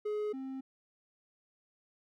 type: tone pair in turn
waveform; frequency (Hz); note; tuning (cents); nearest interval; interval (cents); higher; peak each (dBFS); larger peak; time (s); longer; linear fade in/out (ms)
triangle; 421.2 / 265.3; G#4 / C4; +24 / +24; minor sixth; 800; first; -30 / -36; first; 0.05-0.33 / 0.33-0.61; neither; 10
effects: none